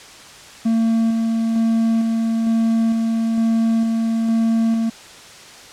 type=tone with tremolo; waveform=triangle; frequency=226.4 Hz; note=A3; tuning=50 cents sharp; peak=-12 dBFS; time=0.65-4.9 s; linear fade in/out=10 ms; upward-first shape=square; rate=1.1 Hz; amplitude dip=25%; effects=white hiss -40 dBFS RMS until 5.72 s + low-pass 7000 Hz 12 dB/octave